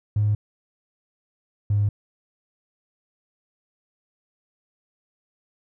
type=tone pair in turn; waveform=triangle; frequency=104.9 / 102.8 Hz; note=G#2 / G#2; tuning=+18 / -17 cents; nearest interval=unison; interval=35 cents; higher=first; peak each=-14 dBFS; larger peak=neither; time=0.16-0.35 / 1.7-1.89 s; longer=neither; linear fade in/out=5 ms; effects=tanh soft clip ceiling -15 dBFS